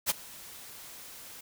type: noise with ADSR envelope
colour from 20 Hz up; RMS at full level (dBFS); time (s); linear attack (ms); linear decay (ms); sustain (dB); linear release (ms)
white; -25; 0.06-1.41; 41; 21; -22; 7
effects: none